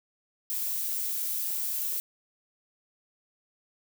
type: noise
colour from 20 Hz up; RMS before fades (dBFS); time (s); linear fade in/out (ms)
violet; -31; 0.5-2; 0
effects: none